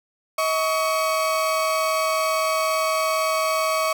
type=tone pair together; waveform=35% pulse; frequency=636.9 / 1124 Hz; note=D#5 / C#6; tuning=+40 / +24 cents; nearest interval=minor seventh; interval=984 cents; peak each=-21 dBFS; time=0.38-3.93 s; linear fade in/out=5 ms; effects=none